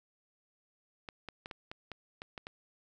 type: clicks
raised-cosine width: 0.3 ms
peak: -26 dBFS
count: 9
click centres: 1.088 / 1.287 / 1.459 / 1.512 / 1.715 / 1.917 / 2.219 / 2.378 / 2.469 s
effects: none